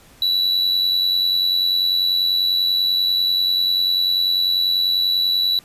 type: tone with amplitude modulation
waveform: triangle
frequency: 3939 Hz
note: B7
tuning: 5 cents flat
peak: -12 dBFS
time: 0.22-5.59 s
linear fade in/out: 2 ms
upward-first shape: sine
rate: 90.2 Hz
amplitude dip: 50%
effects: pink hiss -49 dBFS RMS until 5.64 s + resampled to 32000 Hz